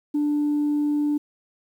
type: tone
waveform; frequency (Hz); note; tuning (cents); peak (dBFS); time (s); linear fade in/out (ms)
sine; 294.6; D4; +6; -18; 0.14-1.18; 10
effects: tanh soft clip ceiling -17 dBFS + 9-bit